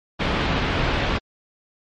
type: low-pass noise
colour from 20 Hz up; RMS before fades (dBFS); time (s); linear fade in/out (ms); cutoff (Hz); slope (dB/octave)
pink; -22; 0.19-1.19; 20; 3700; 24
effects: MP3 48 kbps